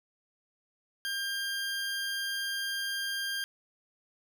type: tone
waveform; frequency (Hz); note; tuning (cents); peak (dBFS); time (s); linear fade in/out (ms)
20% pulse; 1599; G6; +34; -27; 1.05-3.44; 0
effects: none